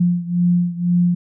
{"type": "beating tone pair", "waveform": "sine", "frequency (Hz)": [175, 177], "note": ["F3", "F3"], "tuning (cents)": [4, 23], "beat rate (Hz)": 2, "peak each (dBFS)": [-16, -19], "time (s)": [0, 1.15], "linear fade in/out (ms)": 10, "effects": []}